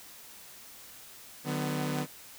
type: tone cluster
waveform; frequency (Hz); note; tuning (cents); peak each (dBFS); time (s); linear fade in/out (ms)
sawtooth; 151.1 / 185.9 / 250; D3 / F#3 / B3; +50 / +8 / +21; -29 / -35 / -30; 1.44-2.07; 50
effects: white hiss -50 dBFS RMS until 2.38 s